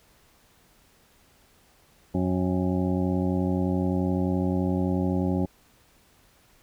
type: harmonic tone with a mistuned harmonic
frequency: 91.6 Hz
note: F#2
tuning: 17 cents flat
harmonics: 1 / 2 / 3 / 4 / 6 / 7 / 8 / 9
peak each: -29 / -26 / -28 / -32 / -35 / -41 / -45 / -39 dBFS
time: 2.14-5.46 s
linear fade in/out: 10 ms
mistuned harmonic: 8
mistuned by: +75 cents
effects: pink hiss -60 dBFS RMS until 6.62 s